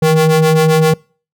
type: ring-modulated tone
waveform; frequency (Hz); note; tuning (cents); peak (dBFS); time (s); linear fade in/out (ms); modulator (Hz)
square; 156.6; D#3; +11; -6; 0.02-0.94; 5; 317
effects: noise-tail reverb RT60 0.4 s tail -26 dB re dry